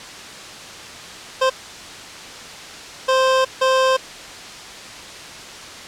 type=tone bursts at uneven times; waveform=25% pulse; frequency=523 Hz; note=C5; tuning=1 cent flat; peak=-10 dBFS; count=3; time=1.41-1.5 / 3.08-3.45 / 3.61-3.97 s; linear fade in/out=10 ms; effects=white hiss -35 dBFS RMS until 5.87 s + low-pass 6000 Hz 12 dB/octave